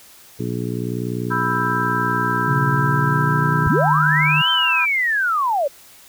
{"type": "harmonic tone", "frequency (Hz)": 60.3, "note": "B1", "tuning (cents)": -41, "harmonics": [2, 3, 4, 5, 6, 7], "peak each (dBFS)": [-26, -28, -29, -30, -31, -31], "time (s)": [0.39, 3.68], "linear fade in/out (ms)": 10}
{"type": "chord", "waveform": "sine", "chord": "E minor", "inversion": "second", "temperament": "just", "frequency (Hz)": [988.9, 1318.5, 1582.2], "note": ["B5", "E6", "G6"], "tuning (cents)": [2, 0, 16], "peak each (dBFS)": -23, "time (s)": [1.3, 4.86], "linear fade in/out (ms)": 20}
{"type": "tone with pitch glide", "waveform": "sine", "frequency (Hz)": [138.5, 151.91], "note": ["C#3", "D#3"], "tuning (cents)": [-1, -41], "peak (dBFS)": -18, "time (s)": [2.47, 4.42], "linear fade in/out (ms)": 10, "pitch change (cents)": 160, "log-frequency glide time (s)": [2.73, 3.57]}
{"type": "linear two-way sweep", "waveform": "sine", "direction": "up then down", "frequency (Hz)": [34.65, 3136, 530], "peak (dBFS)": -16, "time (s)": [3.66, 5.68], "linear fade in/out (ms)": 10, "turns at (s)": 4.5}
{"effects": ["white hiss -46 dBFS RMS until 6.08 s"]}